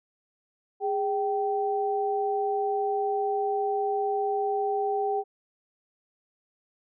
sine tone pair together, 411.1 / 776.1 Hz, G#4 / G5, -18 / -18 cents, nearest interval major seventh, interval 1100 cents, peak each -27 dBFS, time 0.8-5.24 s, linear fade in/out 50 ms, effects none

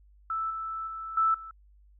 sine tone with level steps, 1318.5 Hz, E6, in tune, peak -28 / -32 / -35 / -21 / -40 dBFS, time 0.3-1.51 s, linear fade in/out 2 ms, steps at 0.5 / 0.87 / 1.17 / 1.34 s, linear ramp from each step 5 ms, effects added 50 Hz sine -55 dBFS peak until 1.99 s

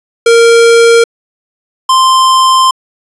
square tone pair in turn, 464.2 / 1044.5 Hz, A#4 / C6, -7 / -3 cents, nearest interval octave + major second, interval 1404 cents, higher second, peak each -3 / -5 dBFS, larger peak first, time 0.26-1.04 / 1.89-2.71 s, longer second, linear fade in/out 5 ms, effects resampled to 24000 Hz + 7-bit

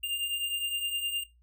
square beating tone pair, 2794 / 2803.7 Hz, F7 / F7, 0 / +6 cents, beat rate 9.7 Hz, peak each -38 / -31 dBFS, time 0.03-1.24 s, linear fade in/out 10 ms, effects noise-tail reverb RT60 0.2 s tail -17 dB re dry + added 60 Hz sine -59 dBFS peak until 1.42 s

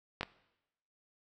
clicks, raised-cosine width 0.3 ms, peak -18 dBFS, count 2, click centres 0.21 / 0.231 s, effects noise-tail reverb RT60 0.9 s tail -19 dB re dry

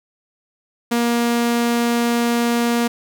sawtooth tone, 236.4 Hz, A#3, 24 cents sharp, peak -12 dBFS, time 0.91-2.88 s, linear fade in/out 10 ms, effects none

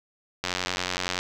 click train, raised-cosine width 0.2 ms, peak -9 dBFS, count 69, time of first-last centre 0.44-1.19 s, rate 90.7 Hz, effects none

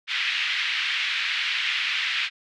pink band-pass noise, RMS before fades -26 dBFS, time 0.07-2.3 s, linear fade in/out 50 ms, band 1900 to 3500 Hz, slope 24 dB/octave, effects none

